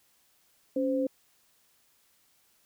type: tone pair together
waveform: sine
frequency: 277.2 / 518.8 Hz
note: C#4 / C5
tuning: 0 / -15 cents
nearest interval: major seventh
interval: 1085 cents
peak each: -28 dBFS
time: 0.76-1.07 s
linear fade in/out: 5 ms
effects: white hiss -67 dBFS RMS until 2.65 s